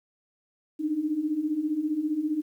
sine beating tone pair, 293.7 / 308.7 Hz, D4 / D#4, 0 / -14 cents, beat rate 15 Hz, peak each -31 / -26 dBFS, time 0.79-2.42 s, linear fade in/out 20 ms, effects 10-bit

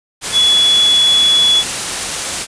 sine tone in noise, 3400 Hz, G#7, 40 cents sharp, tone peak -8 dBFS, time 0.32-1.64 s, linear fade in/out 50 ms, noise white, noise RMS -19 dBFS, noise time 0.21-2.47 s, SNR +8 dB, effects resampled to 22050 Hz

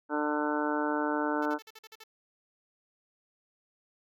harmonic tone, 149.3 Hz, D3, 29 cents sharp, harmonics 2 / 3 / 4 / 5 / 6 / 7 / 8 / 9 / 10, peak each -31 / -36 / -36 / -42 / -34 / -42 / -44 / -38 / -37 dBFS, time 0.09-1.59 s, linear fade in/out 50 ms
5% pulse tone bursts, 440 Hz, A4, in tune, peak -36 dBFS, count 8, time 1.42-2.038 s, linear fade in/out 5 ms, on 37 ms, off 46 ms
effects none

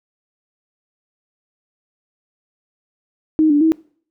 sine tone with pitch steps, 312.7 / 292 / 320.9 Hz, D#4 / D4 / E4, +9 / -10 / -46 cents, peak -10 dBFS, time 3.39-3.72 s, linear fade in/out 0 ms, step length 110 ms, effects noise-tail reverb RT60 0.5 s tail -23 dB re dry

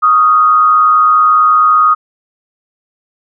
sine tone with frequency modulation, 1244.5 Hz, D#6, in tune, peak -5 dBFS, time 0.02-1.95 s, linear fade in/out 20 ms, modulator 118 Hz, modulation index 0.49, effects none

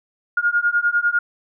sine beating tone pair, 1418 / 1428 Hz, F6 / F6, +26 / +38 cents, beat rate 10 Hz, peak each -19 dBFS, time 0.37-1.19 s, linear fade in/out 5 ms, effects none

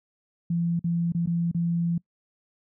sine tone with dropouts, 170 Hz, F3, 46 cents flat, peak -22 dBFS, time 0.5-1.98 s, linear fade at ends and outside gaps 5 ms, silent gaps 0.794-0.842 / 1.122-1.147 / 1.261-1.272 / 1.515-1.546 s, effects noise-tail reverb RT60 0.1 s tail -24 dB re dry

